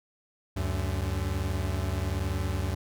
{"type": "tone pair together", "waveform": "40% pulse", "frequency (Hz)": [73.42, 94.52], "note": ["D2", "F#2"], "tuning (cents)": [0, 37], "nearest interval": "major third", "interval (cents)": 437, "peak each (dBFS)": [-30, -29], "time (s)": [0.56, 2.75], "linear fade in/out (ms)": 10, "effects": []}